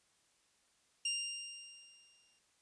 20% pulse tone with exponential decay, 2794 Hz, F7, in tune, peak -28 dBFS, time 1.05-2.39 s, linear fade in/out 5 ms, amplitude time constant 290 ms, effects white hiss -73 dBFS RMS until 2.61 s + resampled to 22050 Hz

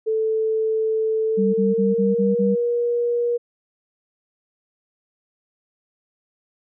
sine tone with pitch glide, 440 to 477.1 Hz, A4 to A#4, 0 to +40 cents, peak -18 dBFS, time 0.06-3.38 s, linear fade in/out 20 ms, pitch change +140 cents, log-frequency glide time 1.26-2.42 s
sine tone bursts, 195.9 Hz, G3, 1 cent flat, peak -18 dBFS, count 6, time 1.37-2.555 s, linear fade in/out 20 ms, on 170 ms, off 33 ms
effects none

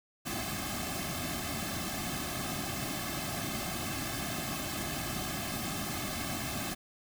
pink noise with comb filter, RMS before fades -36 dBFS, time 0.25-6.75 s, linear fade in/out 20 ms, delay 2.1 ms, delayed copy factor -1, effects none

